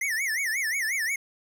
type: tone with vibrato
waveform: square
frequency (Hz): 1975.5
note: B6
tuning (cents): 0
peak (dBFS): -26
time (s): 0.01-1.16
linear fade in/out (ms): 5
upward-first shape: sine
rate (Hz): 5.6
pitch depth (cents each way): 230
effects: none